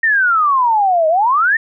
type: exponential two-way sweep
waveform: sine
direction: down then up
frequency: 1864.7 to 617 to 1864.7 Hz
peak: -10 dBFS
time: 0.03-1.57 s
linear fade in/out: 5 ms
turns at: 1.08 s
effects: none